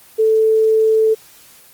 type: tone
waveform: sine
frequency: 440 Hz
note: A4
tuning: in tune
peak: -10 dBFS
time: 0.18-1.15 s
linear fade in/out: 20 ms
effects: white hiss -45 dBFS RMS until 1.73 s + Opus 24 kbps